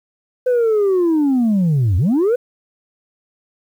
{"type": "linear two-way sweep", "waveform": "sine", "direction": "down then up", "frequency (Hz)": [510, 82.41, 510], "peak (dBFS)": -10, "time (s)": [0.46, 2.36], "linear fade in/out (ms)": 10, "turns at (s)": 1.97, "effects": ["tanh soft clip ceiling -11 dBFS", "8-bit"]}